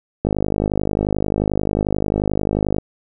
click train, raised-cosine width 2 ms, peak -5 dBFS, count 131, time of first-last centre 0.25-2.784 s, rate 51.3 Hz, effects none

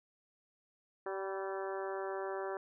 harmonic tone with a mistuned harmonic, 193 Hz, G3, 27 cents flat, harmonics 2 / 3 / 4 / 5 / 6 / 7 / 8 / 9, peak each -39 / -43 / -45 / -47 / -49 / -50 / -51 / -52 dBFS, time 1.06-2.57 s, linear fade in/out 2 ms, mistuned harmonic 5, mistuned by +26 cents, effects none

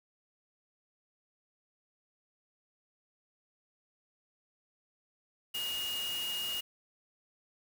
sine tone in noise, 2862 Hz, F7, 42 cents sharp, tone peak -34 dBFS, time 5.54-6.61 s, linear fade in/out 10 ms, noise white, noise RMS -42 dBFS, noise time 5.54-6.61 s, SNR +5 dB, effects none

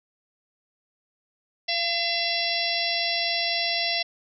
harmonic tone with a mistuned harmonic, 677 Hz, E5, 46 cents sharp, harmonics 1 / 3 / 4 / 5 / 6 / 7 / 8, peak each -31 / -31 / -31 / -31 / -31 / -31 / -31 dBFS, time 1.68-4.03 s, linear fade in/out 10 ms, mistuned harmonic 1, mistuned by +22 cents, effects none

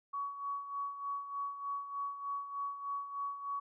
sine tone with tremolo, 1125 Hz, C#6, 25 cents sharp, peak -34 dBFS, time 0.13-3.6 s, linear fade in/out 10 ms, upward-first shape sine, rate 3.3 Hz, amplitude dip 65%, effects none

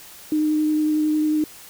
sine tone with vibrato, 306.1 Hz, D#4, 28 cents flat, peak -17 dBFS, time 0.32-1.44 s, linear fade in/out 2 ms, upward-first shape triangle, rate 11 Hz, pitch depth 12 cents each way, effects white hiss -43 dBFS RMS until 1.69 s

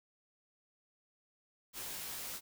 white noise with comb filter, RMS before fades -43 dBFS, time 1.73-2.41 s, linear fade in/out 50 ms, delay 15 ms, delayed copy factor -0.6, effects none

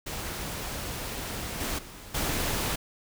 pink noise with level steps, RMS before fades -35 / -31 / -45 / -29 dBFS, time 0.06-2.76 s, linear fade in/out 10 ms, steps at 1.6 / 1.78 / 2.14 s, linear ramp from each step 10 ms, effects none

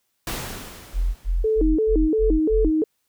pink noise with exponential decay, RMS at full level -27 dBFS, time 0.27-1.7 s, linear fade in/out 2 ms, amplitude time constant 310 ms
sine tone bursts, 42.86 Hz, F1, 32 cents flat, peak -18 dBFS, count 6, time 0.93-2.715 s, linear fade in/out 50 ms, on 220 ms, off 93 ms
sine tone with vibrato, 370 Hz, F#4, in tune, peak -17 dBFS, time 1.44-2.84 s, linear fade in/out 5 ms, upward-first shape square, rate 2.9 Hz, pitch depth 290 cents each way
effects white hiss -72 dBFS RMS until 3.08 s

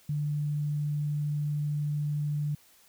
sine tone, 147.8 Hz, D3, 11 cents sharp, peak -27 dBFS, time 0.09-2.55 s, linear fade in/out 5 ms, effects white hiss -60 dBFS RMS until 2.88 s

